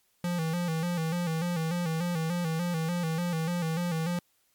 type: tone with vibrato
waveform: square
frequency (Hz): 168.1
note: E3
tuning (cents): +34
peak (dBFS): -28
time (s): 0.24-4.19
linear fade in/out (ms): 2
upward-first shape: square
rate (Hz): 3.4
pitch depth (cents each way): 73
effects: white hiss -70 dBFS RMS until 4.54 s + MP3 96 kbps